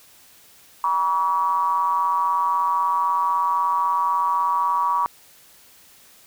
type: ring-modulated tone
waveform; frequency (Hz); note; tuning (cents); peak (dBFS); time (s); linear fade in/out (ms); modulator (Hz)
triangle; 88.1; F2; +16; -13; 0.84-5.06; 0; 1050
effects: white hiss -51 dBFS RMS until 6.26 s